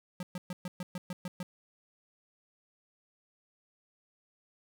square tone bursts, 180 Hz, F#3, 47 cents flat, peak -36 dBFS, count 9, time 0.2-1.43 s, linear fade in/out 2 ms, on 30 ms, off 120 ms, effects none

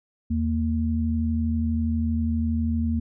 sine tone pair together, 80.77 / 229.9 Hz, E2 / A#3, -35 / -24 cents, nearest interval octave + tritone, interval 1811 cents, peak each -24 dBFS, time 0.3-3 s, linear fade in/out 10 ms, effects none

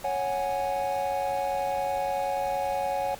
triangle chord, C# suspended fourth, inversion none, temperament equal, 554.4 / 740 / 830.6 Hz, C#5 / F#5 / G#5, 0 / 0 / 0 cents, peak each -28 dBFS, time 0.04-3.15 s, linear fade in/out 5 ms, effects pink hiss -45 dBFS RMS until 3.19 s + MP3 96 kbps

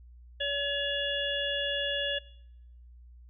harmonic tone, 567 Hz, C#5, 39 cents sharp, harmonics 1 / 3 / 5 / 6, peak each -34 / -34 / -34 / -34 dBFS, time 0.4-2.19 s, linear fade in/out 10 ms, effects noise-tail reverb RT60 0.9 s tail -24 dB re dry + added 60 Hz sine -49 dBFS peak until 3.29 s

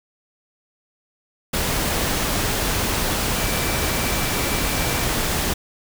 sine tone in noise, 2329 Hz, D7, 15 cents flat, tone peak -33 dBFS, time 3.36-5.05 s, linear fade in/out 10 ms, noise pink, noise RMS -22 dBFS, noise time 1.53-5.54 s, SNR -14 dB, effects none

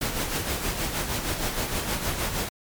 pink noise with tremolo, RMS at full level -26 dBFS, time 0.01-2.49 s, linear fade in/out 5 ms, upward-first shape sine, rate 6.4 Hz, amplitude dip 50%, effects MP3 96 kbps

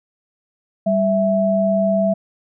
sine tone pair together, 196 / 659.3 Hz, G3 / E5, 0 / 0 cents, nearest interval octave + major sixth, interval 2100 cents, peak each -18 / -16 dBFS, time 0.86-2.14 s, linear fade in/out 10 ms, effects none

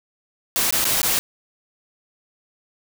white noise with dropouts, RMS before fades -20 dBFS, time 0.56-1.19 s, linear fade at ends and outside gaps 0 ms, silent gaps 0.707-0.725 / 0.843-0.852 / 1.017-1.03 s, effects none

